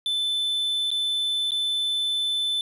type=tone with dropouts; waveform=triangle; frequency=3520 Hz; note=A7; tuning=in tune; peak=-21 dBFS; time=0.06-2.61 s; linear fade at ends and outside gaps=1 ms; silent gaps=0.905-0.914 / 1.508-1.518 s; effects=resampled to 32000 Hz + 9-bit